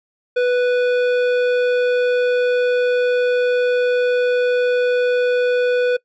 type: tone with hard clipping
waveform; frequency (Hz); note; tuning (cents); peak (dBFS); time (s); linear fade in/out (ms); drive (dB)
sine; 493.9; B4; 0; -16; 0.36-5.97; 10; 12
effects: noise-tail reverb RT60 0.1 s tail -22 dB re dry + resampled to 16000 Hz